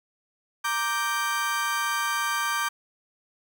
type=chord; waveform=35% pulse; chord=G minor; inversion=first; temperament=equal; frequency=932.3 / 1174.7 / 1568 Hz; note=Bb5 / D6 / G6; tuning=0 / 0 / 0 cents; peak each=-31 / -26 / -27 dBFS; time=0.64-2.69 s; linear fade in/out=10 ms; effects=none